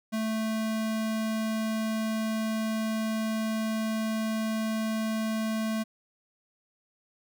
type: tone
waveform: square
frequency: 220 Hz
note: A3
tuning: in tune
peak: -28 dBFS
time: 0.12-5.84 s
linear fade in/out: 20 ms
effects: none